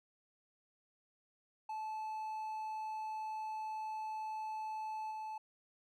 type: tone with level steps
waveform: triangle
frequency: 869 Hz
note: A5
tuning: 22 cents flat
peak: -37 / -39 dBFS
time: 1.69-5.38 s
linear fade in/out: 5 ms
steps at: 5.11 s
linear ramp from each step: 2 ms
effects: none